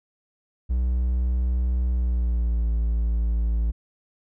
triangle tone with pitch glide, 61.74 to 56.29 Hz, B1 to A1, 0 to +40 cents, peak -18 dBFS, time 0.69-3.72 s, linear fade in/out 20 ms, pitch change -160 cents, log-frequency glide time 1.89-2.74 s, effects none

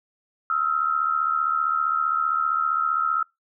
sine tone pair together, 1284 / 1359.3 Hz, E6 / F6, -46 / -47 cents, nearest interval minor second, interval 99 cents, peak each -23 dBFS, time 0.5-3.23 s, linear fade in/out 2 ms, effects noise-tail reverb RT60 0.2 s tail -26 dB re dry

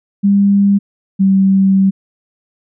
sine tone pair in turn, 200 / 193.07 Hz, G3 / G3, +35 / -26 cents, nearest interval minor second, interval 61 cents, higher first, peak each -7 dBFS, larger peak neither, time 0.23-0.79 / 1.19-1.91 s, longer second, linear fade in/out 20 ms, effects none

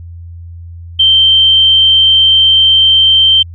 sine tone, 3128 Hz, G7, 4 cents flat, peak -4 dBFS, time 0.99-3.43 s, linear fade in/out 10 ms, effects added 85 Hz sine -26 dBFS peak until 3.54 s

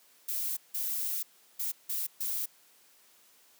violet noise bursts at uneven times, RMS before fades -33 dBFS, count 5, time 0.28-0.57 / 0.74-1.23 / 1.59-1.72 / 1.89-2.07 / 2.2-2.46 s, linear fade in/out 10 ms, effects white hiss -62 dBFS RMS until 3.59 s + high-pass 200 Hz 12 dB/octave

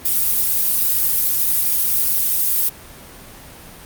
violet noise, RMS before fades -17 dBFS, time 0.05-2.69 s, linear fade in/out 5 ms, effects pink hiss -39 dBFS RMS until 3.85 s + Opus 32 kbps

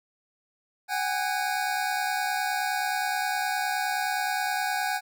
25% pulse tone pair together, 749.4 / 819 Hz, F#5 / G#5, +22 / -24 cents, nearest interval major second, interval 154 cents, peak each -25 dBFS, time 0.88-5.01 s, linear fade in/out 50 ms, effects none

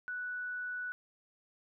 sine tone, 1480 Hz, F#6, in tune, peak -36 dBFS, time 0.08-0.92 s, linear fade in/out 0 ms, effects none

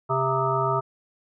harmonic tone with a mistuned harmonic, 132.5 Hz, C3, 22 cents sharp, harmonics 1 / 3 / 5 / 7 / 9 / 10, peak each -28 / -28 / -28 / -28 / -28 / -28 dBFS, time 0.09-0.81 s, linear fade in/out 20 ms, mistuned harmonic 10, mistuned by -59 cents, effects none

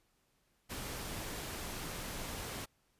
pink noise, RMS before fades -42 dBFS, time 0.69-2.66 s, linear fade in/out 20 ms, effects pink hiss -75 dBFS RMS until 2.99 s + resampled to 32000 Hz

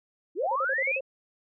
sine linear sweep, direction up, 287.4 to 2694 Hz, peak -25 dBFS, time 0.35-1 s, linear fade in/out 50 ms
sine tone bursts, 534 Hz, C5, 35 cents sharp, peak -29 dBFS, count 7, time 0.42-1.008 s, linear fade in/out 5 ms, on 48 ms, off 42 ms
effects none

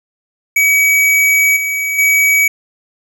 square tone with level steps, 2272 Hz, C#7, 42 cents sharp, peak -9 / -16 / -9 dBFS, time 0.56-2.48 s, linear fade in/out 5 ms, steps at 1.56 / 1.98 s, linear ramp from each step 10 ms, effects none

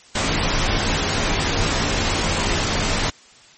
pink noise with comb filter, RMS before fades -20 dBFS, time 0.15-3.1 s, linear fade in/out 5 ms, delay 16 ms, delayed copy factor -0.6, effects white hiss -48 dBFS RMS until 3.57 s + MP3 32 kbps

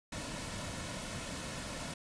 pink noise with comb filter, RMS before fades -41 dBFS, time 0.12-1.94 s, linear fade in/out 5 ms, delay 2.5 ms, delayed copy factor -0.5, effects resampled to 22050 Hz

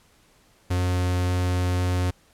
45% pulse tone, 90.2 Hz, F#2, 44 cents flat, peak -21 dBFS, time 0.7-2.11 s, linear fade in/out 10 ms, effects pink hiss -59 dBFS RMS until 2.33 s + low-pass 12000 Hz 12 dB/octave

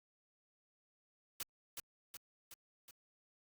white noise with echo, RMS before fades -41 dBFS, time 1.4-1.43 s, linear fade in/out 2 ms, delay 370 ms, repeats 4, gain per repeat -4 dB, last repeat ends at 2.91 s, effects Opus 48 kbps

